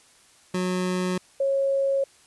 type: tone pair in turn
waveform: 25% pulse / sine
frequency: 182.7 / 547.5 Hz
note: F#3 / C#5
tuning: -22 / -22 cents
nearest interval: octave + perfect fifth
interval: 1900 cents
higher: second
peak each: -20 dBFS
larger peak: neither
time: 0.54-1.18 / 1.4-2.04 s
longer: neither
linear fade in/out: 5 ms
effects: white hiss -56 dBFS RMS until 2.26 s + resampled to 24000 Hz